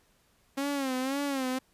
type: tone with vibrato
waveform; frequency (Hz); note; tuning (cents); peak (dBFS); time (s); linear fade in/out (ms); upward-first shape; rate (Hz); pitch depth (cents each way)
sawtooth; 270; C#4; -45; -25; 0.57-1.59; 10; sine; 1.9; 99
effects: pink hiss -67 dBFS RMS until 1.73 s + resampled to 32000 Hz